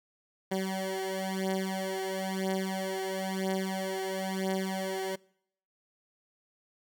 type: beating tone pair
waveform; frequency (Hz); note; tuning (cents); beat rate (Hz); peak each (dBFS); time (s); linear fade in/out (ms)
15% pulse; 190 / 191; F#3 / G3; +46 / -45; 1; -27 / -28; 0.51-5.16; 10
effects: noise-tail reverb RT60 0.7 s tail -25 dB re dry